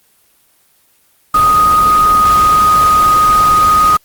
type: tone in noise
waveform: sine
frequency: 1244.5 Hz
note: D#6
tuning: in tune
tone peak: -6 dBFS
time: 1.34-3.97 s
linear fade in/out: 5 ms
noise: pink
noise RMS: -21 dBFS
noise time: 1.34-3.97 s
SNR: +12 dB
effects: white hiss -53 dBFS RMS until 4.04 s + Opus 24 kbps